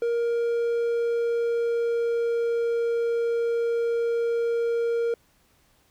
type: tone with pitch glide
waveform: triangle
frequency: 469.3 to 466.6 Hz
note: A#4 to A#4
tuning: +12 to +2 cents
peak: -20 dBFS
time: 0.02-5.14 s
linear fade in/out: 2 ms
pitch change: -10 cents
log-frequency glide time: 0.13-2.84 s
effects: pink hiss -63 dBFS RMS until 5.9 s